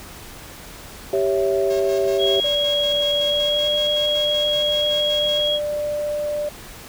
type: chord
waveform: sine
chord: C# diminished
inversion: second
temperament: equal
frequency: 392 / 554.4 / 659.3 Hz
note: G4 / C#5 / E5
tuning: 0 / 0 / 0 cents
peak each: -19 / -22 / -24 dBFS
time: 1.13-2.4 s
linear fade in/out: 2 ms
type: tone with tremolo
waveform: 5% pulse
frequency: 541 Hz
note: C#5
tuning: 42 cents flat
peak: -23 dBFS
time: 1.7-5.48 s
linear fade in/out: 5 ms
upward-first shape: square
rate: 5.3 Hz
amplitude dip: 55%
type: tone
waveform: sine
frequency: 3300 Hz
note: G#7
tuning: 12 cents flat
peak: -19 dBFS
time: 2.18-5.6 s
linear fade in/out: 50 ms
type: tone with pitch glide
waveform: sine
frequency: 581 to 592.5 Hz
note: D5 to D5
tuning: -19 to +15 cents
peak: -21 dBFS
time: 2.44-6.49 s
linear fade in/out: 5 ms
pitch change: +34 cents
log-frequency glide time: 3.18-3.74 s
effects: pink hiss -39 dBFS RMS until 6.88 s